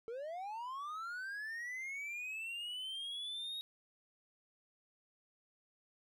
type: linear sweep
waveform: triangle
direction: up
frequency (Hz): 440 to 3787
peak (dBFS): -39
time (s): 0.08-3.61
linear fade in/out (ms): 0
effects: none